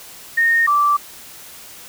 sine tone pair in turn, 1843 / 1167.1 Hz, A#6 / D6, -20 / -11 cents, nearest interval minor sixth, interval 791 cents, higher first, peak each -12 dBFS, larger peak neither, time 0.37-0.67 / 0.67-0.97 s, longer neither, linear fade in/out 10 ms, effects white hiss -39 dBFS RMS until 1.88 s

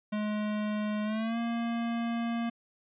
square tone with pitch glide, 211.1 to 232.9 Hz, G#3 to A#3, +29 to -1 cents, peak -30 dBFS, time 0.12-2.5 s, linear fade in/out 10 ms, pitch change +170 cents, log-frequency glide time 1.04-1.38 s, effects resampled to 8000 Hz

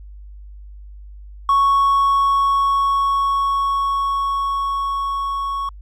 triangle tone with level ramp, 1108.7 Hz, C#6, in tune, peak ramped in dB -9 to -19 dBFS, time 1.49-5.69 s, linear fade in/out 2 ms, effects tanh soft clip ceiling -6 dBFS + added 50 Hz sine -35 dBFS peak until 5.81 s

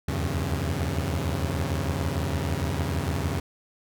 sawtooth tone cluster, 77.9 / 84.5 / 95.5 / 136.4 Hz, D#2 / E2 / G2 / C#3, +3 / +43 / -45 / -28 cents, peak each -27 dBFS, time 0.08-3.4 s, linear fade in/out 5 ms, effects none

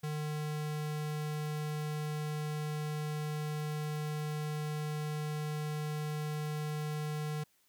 square tone, 151.4 Hz, D#3, 47 cents flat, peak -35 dBFS, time 0.03-7.44 s, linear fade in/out 10 ms, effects white hiss -71 dBFS RMS until 7.68 s

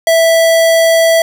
square tone, 658 Hz, E5, 3 cents flat, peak -7 dBFS, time 0.07-1.22 s, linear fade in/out 2 ms, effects none

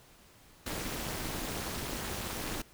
pink noise with amplitude modulation, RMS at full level -33 dBFS, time 0.66-2.62 s, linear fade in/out 5 ms, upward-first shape sine, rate 285 Hz, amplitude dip 100%, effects pink hiss -59 dBFS RMS until 2.73 s

